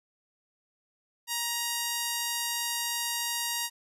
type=tone; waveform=5% pulse; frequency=943 Hz; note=A#5; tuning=20 cents sharp; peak=-17 dBFS; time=1.27-3.7 s; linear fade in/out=50 ms; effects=none